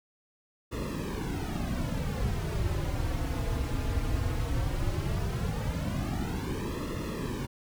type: noise with flanger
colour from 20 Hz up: brown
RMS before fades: -31 dBFS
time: 0.71-7.47 s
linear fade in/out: 20 ms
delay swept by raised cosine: 1.3 to 5.4 ms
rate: 0.16 Hz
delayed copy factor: -0.9
effects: none